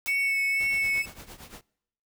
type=noise with exponential decay; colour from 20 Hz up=white; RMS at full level=-33 dBFS; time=0.06-0.18 s; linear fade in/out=0 ms; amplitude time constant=25 ms
type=tone with pitch glide; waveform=sine; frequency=2229 to 2210 Hz; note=C#7 to C#7; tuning=+9 to -6 cents; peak=-23 dBFS; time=0.07-1.03 s; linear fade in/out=20 ms; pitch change=-15 cents; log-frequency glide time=0.2-0.33 s
type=tone with vibrato; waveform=sawtooth; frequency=2637 Hz; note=E7; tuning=in tune; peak=-32 dBFS; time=0.07-1.06 s; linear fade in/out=5 ms; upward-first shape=sine; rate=2 Hz; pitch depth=43 cents each way
type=noise with tremolo; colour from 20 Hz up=pink; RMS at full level=-42 dBFS; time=0.6-1.61 s; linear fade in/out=0 ms; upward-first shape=triangle; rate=8.7 Hz; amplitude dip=85%
effects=noise-tail reverb RT60 0.8 s tail -26 dB re dry